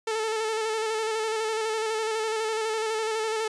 sawtooth tone with vibrato, 440 Hz, A4, in tune, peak -22 dBFS, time 0.07-3.48 s, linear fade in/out 5 ms, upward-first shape square, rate 12 Hz, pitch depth 29 cents each way, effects resampled to 22050 Hz

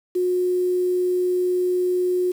sine tone with quantisation, 362 Hz, F#4, 38 cents flat, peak -18 dBFS, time 0.15-2.32 s, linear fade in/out 10 ms, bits 7, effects none

